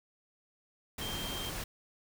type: tone in noise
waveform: sine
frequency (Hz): 3171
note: G7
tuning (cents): +19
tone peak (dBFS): -40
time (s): 1.01-1.5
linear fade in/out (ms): 5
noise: pink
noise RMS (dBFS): -39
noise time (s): 0.98-1.64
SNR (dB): -4
effects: none